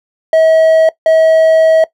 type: tone bursts at uneven times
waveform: triangle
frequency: 642 Hz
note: E5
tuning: 46 cents flat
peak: -3 dBFS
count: 2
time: 0.33-0.89 / 1.06-1.84 s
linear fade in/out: 2 ms
effects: noise-tail reverb RT60 0.1 s tail -18 dB re dry